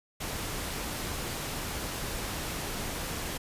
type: noise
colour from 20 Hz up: pink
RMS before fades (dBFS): -35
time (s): 0.2-3.38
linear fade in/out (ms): 10
effects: resampled to 32000 Hz